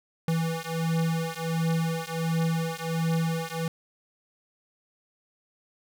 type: beating tone pair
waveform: square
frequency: 163.4 / 164.8 Hz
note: E3 / E3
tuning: -15 / 0 cents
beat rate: 1.4 Hz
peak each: -29 dBFS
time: 0.28-3.68 s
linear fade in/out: 2 ms
effects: none